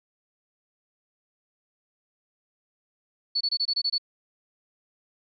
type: tone bursts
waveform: sine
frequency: 4435 Hz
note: C#8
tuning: in tune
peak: -22 dBFS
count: 8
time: 3.35-3.982 s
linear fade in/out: 10 ms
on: 58 ms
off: 24 ms
effects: none